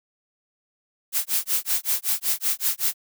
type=noise with tremolo; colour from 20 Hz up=blue; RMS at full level=-21 dBFS; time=1.12-2.94 s; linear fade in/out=50 ms; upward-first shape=sine; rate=5.3 Hz; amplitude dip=100%; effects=none